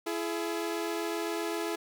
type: tone pair together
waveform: sawtooth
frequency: 335.9 / 423.5 Hz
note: E4 / G#4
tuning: +33 / +34 cents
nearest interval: major third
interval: 401 cents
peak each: -29 / -31 dBFS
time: 0.06-1.76 s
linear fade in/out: 10 ms
effects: none